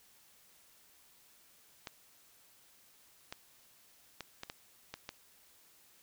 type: clicks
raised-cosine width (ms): 0.2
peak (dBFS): -24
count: 7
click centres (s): 1.872 / 3.325 / 4.207 / 4.434 / 4.499 / 4.94 / 5.091
effects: white hiss -64 dBFS RMS until 6.02 s